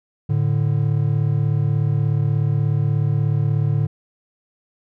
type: tone pair together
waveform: triangle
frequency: 110.22 / 146.83 Hz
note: A2 / D3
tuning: +3 / 0 cents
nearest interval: perfect fourth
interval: 497 cents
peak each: -17 dBFS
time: 0.29-3.87 s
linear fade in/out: 10 ms
effects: none